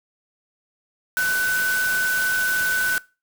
sine tone in noise, 1502 Hz, F#6, 26 cents sharp, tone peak -19 dBFS, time 1.17-2.98 s, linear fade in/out 0 ms, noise white, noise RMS -29 dBFS, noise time 1.17-2.98 s, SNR +7 dB, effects noise-tail reverb RT60 0.3 s tail -22 dB re dry

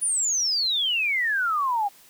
sine exponential sweep, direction down, 9956 to 784 Hz, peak -21 dBFS, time 0.01-1.89 s, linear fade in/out 20 ms, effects white hiss -53 dBFS RMS until 2.09 s

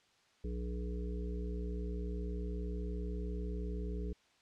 harmonic tone, 59.8 Hz, A#1, 45 cents sharp, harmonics 1 / 3 / 5 / 7 / 8, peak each -37 / -44 / -49 / -46 / -54 dBFS, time 0.44-4.13 s, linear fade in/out 5 ms, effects white hiss -69 dBFS RMS until 4.41 s + low-pass 5000 Hz 12 dB/octave

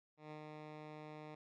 10% pulse tone with ADSR envelope, 152.7 Hz, D#3, 32 cents flat, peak -39 dBFS, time 0.17-1.35 s, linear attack 140 ms, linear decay 82 ms, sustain -2 dB, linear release 7 ms, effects low-pass 3000 Hz 12 dB/octave

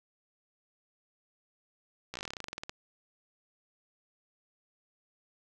slowing click train, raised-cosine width 0.2 ms, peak -21 dBFS, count 18, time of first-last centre 2.14-2.695 s, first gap 15 ms, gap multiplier 1.09, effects none

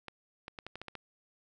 clicks, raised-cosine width 0.3 ms, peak -26 dBFS, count 8, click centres 0.083 / 0.481 / 0.588 / 0.666 / 0.756 / 0.816 / 0.883 / 0.953 s, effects none

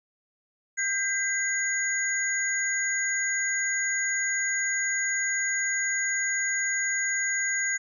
sine tone cluster, 1590 / 2021 / 6730 Hz, G6 / B6 / G#8, +24 / +39 / +22 cents, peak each -29 dBFS, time 0.77-7.78 s, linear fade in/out 20 ms, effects none

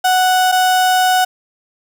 35% pulse tone pair in turn, 740 / 740 Hz, F#5 / F#5, 0 / 0 cents, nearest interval unison, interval 0 cents, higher neither, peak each -9 dBFS, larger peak neither, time 0.04-0.52 / 0.52-1.25 s, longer second, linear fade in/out 10 ms, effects none

